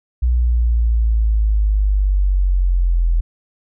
sine linear sweep, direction down, 61.1 to 41.4 Hz, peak -12 dBFS, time 0.22-3.21 s, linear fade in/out 10 ms, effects none

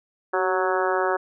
harmonic tone with a mistuned harmonic, 185 Hz, F#3, in tune, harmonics 2 / 3 / 4 / 5 / 6 / 7 / 8 / 9, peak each -25 / -27 / -28 / -29 / -30 / -30 / -31 / -32 dBFS, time 0.33-1.17 s, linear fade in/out 10 ms, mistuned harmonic 2, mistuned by +35 cents, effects none

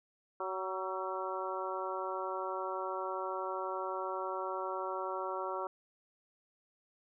harmonic tone with a mistuned harmonic, 187.9 Hz, F#3, 27 cents sharp, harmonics 2 / 3 / 4 / 5 / 6 / 7, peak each -41 / -41 / -44 / -41 / -42 / -43 dBFS, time 0.4-5.67 s, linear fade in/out 2 ms, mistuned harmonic 7, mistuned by +35 cents, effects none

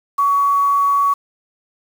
sine tone with quantisation, 1126 Hz, C#6, 27 cents sharp, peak -12 dBFS, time 0.18-1.14 s, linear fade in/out 10 ms, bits 6, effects none

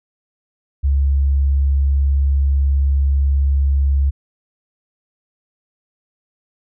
sine tone, 69.2 Hz, C#2, 2 cents flat, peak -12 dBFS, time 0.83-4.11 s, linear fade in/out 20 ms, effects none

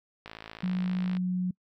click train, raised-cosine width 0.3 ms, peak -25 dBFS, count 51, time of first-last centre 0.26-1.169 s, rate 55 Hz
sine tone with pitch glide, 183.4 to 182.13 Hz, F#3 to F#3, -15 to -27 cents, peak -26 dBFS, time 0.63-1.51 s, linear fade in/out 5 ms, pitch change -12 cents, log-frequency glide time 1.15-1.22 s
effects noise-tail reverb RT60 0.1 s tail -26 dB re dry

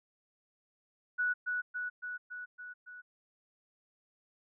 sine tone with echo, 1473 Hz, F#6, 8 cents flat, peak -28 dBFS, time 1.18-1.34 s, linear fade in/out 20 ms, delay 280 ms, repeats 6, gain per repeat -3 dB, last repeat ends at 3.02 s, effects none

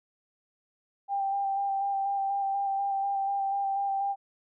sine tone with vibrato, 790 Hz, G5, 13 cents sharp, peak -26 dBFS, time 1.08-4.16 s, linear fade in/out 50 ms, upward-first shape square, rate 4.1 Hz, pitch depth 15 cents each way, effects none

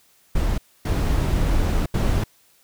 brown noise bursts at uneven times, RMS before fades -20 dBFS, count 3, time 0.35-0.58 / 0.85-1.86 / 1.94-2.24 s, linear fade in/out 5 ms, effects white hiss -58 dBFS RMS until 2.63 s

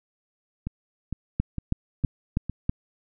two click trains, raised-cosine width 5 ms, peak -17 / -10 dBFS, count 5 / 5, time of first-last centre 0.67-2.496 / 1.4-2.694 s, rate 2.19 / 3.09 Hz, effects none

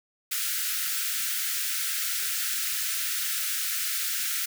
white high-pass noise, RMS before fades -29 dBFS, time 0.31-4.46 s, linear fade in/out 10 ms, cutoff 1300 Hz, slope 96 dB/octave, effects none

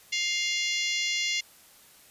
harmonic tone with a mistuned harmonic, 702 Hz, F5, 9 cents sharp, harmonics 3 / 4 / 5 / 6 / 7 / 8 / 9 / 10, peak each -30 / -32 / -34 / -36 / -37 / -38 / -39 / -40 dBFS, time 0.12-1.41 s, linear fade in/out 10 ms, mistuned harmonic 5, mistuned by -47 cents, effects white hiss -55 dBFS RMS until 2.1 s + resampled to 32000 Hz

